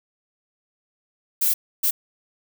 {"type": "noise bursts at uneven times", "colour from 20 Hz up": "violet", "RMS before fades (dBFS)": -20, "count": 2, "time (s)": [[1.41, 1.54], [1.83, 1.91]], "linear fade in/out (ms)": 10, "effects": []}